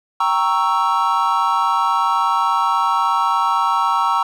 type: chord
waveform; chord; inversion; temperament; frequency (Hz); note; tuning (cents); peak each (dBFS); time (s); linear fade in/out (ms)
triangle; G diminished seventh; none; equal; 784 / 932.3 / 1108.7 / 1318.5; G5 / Bb5 / Db6 / Fb6; 0 / 0 / 0 / 0; -22 / -17 / -18 / -18; 0.2-4.23; 5
effects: none